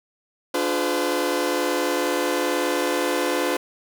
sawtooth chord, D diminished seventh, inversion none, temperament just, 293.7 / 352.4 / 422.9 / 507.5 Hz, D4 / F4 / Ab4 / Cb5, 0 / +16 / +31 / +47 cents, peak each -23 / -22 / -27 / -21 dBFS, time 0.54-3.57 s, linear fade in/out 5 ms, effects none

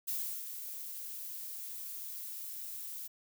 violet noise with ADSR envelope, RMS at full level -35 dBFS, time 0.07-3.08 s, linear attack 17 ms, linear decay 340 ms, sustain -8 dB, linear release 16 ms, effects none

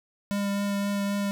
square tone with vibrato, 201.1 Hz, G3, 44 cents sharp, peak -26 dBFS, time 0.31-1.31 s, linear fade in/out 0 ms, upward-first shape triangle, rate 3.8 Hz, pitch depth 12 cents each way, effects none

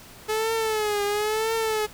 sawtooth tone with vibrato, 428.8 Hz, A4, 45 cents flat, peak -19 dBFS, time 0.28-1.87 s, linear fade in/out 20 ms, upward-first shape triangle, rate 0.99 Hz, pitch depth 98 cents each way, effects pink hiss -46 dBFS RMS until 1.93 s

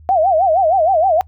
sine tone with vibrato, 698.5 Hz, F5, in tune, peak -10 dBFS, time 0.09-1.21 s, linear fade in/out 0 ms, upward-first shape sine, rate 6.4 Hz, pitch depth 210 cents each way, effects noise-tail reverb RT60 0.1 s tail -25 dB re dry + added 78 Hz sine -39 dBFS peak until 1.27 s

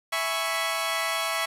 15% pulse chord, C# minor seventh, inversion first, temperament equal, 659.3 / 830.6 / 987.8 / 1108.7 Hz, E5 / G#5 / B5 / C#6, 0 / 0 / 0 / 0 cents, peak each -23 / -28 / -29 / -23 dBFS, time 0.12-1.46 s, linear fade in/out 10 ms, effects resampled to 32000 Hz + 8-bit

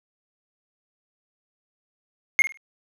triangle tone with echo, 2148 Hz, C7, 45 cents sharp, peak -11 dBFS, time 2.39-2.42 s, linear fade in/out 0 ms, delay 51 ms, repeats 3, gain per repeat -12 dB, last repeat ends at 2.573 s, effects none

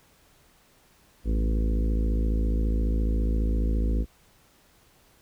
harmonic tone with a mistuned harmonic, 54.6 Hz, A1, 13 cents flat, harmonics 1 / 2 / 3 / 4 / 5 / 6 / 7 / 8 / 9, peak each -22 / -38 / -38 / -34 / -36 / -40 / -42 / -45 / -42 dBFS, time 1.24-4.06 s, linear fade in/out 50 ms, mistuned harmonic 2, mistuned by -45 cents, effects pink hiss -60 dBFS RMS until 5.21 s

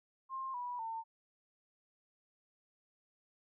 sine tone with pitch steps, 1060 / 977.7 / 901.7 Hz, C6 / B5 / A5, +22 / -18 / +42 cents, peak -38 dBFS, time 0.29-1.04 s, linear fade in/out 50 ms, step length 250 ms, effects none

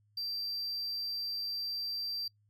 triangle tone, 4699 Hz, D8, in tune, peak -33 dBFS, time 0.17-2.28 s, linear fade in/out 5 ms, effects noise-tail reverb RT60 0.1 s tail -23 dB re dry + added 104 Hz sine -67 dBFS peak until 2.49 s

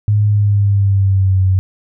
sine tone with pitch glide, 104.5 to 94.18 Hz, G#2 to F#2, +11 to +31 cents, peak -9 dBFS, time 0.08-1.59 s, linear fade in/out 0 ms, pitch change -180 cents, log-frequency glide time 0.26-1.41 s, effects none

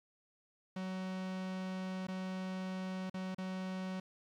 45% pulse tone with dropouts, 187 Hz, F#3, 19 cents sharp, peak -38 dBFS, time 0.76-4 s, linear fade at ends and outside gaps 5 ms, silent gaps 2.07-2.083 / 3.098-3.141 / 3.347-3.382 s, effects low-pass 5000 Hz 12 dB/octave + 11-bit

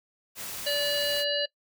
white noise, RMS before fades -37 dBFS, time 0.35-1.25 s, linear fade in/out 50 ms
harmonic tone, 579 Hz, D5, 25 cents flat, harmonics 1 / 3 / 5 / 7 / 8, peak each -29 / -34 / -31 / -32 / -35 dBFS, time 0.66-1.46 s, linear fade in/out 10 ms
effects noise-tail reverb RT60 0.1 s tail -21 dB re dry

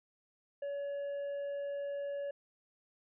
triangle tone, 566 Hz, C#5, 36 cents sharp, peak -34 dBFS, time 0.62-2.31 s, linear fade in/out 5 ms, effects resampled to 8000 Hz

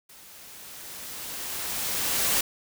white noise with level ramp, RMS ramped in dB -50 to -23 dBFS, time 0.09-2.41 s, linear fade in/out 5 ms, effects none

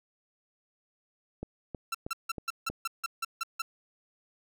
click train, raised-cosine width 2 ms, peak -23 dBFS, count 5, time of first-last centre 1.43-2.7 s, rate 3.15 Hz
sawtooth tone bursts, 1348 Hz, E6, 38 cents sharp, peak -26 dBFS, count 10, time 1.92-3.62 s, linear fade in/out 5 ms, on 26 ms, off 160 ms
effects none

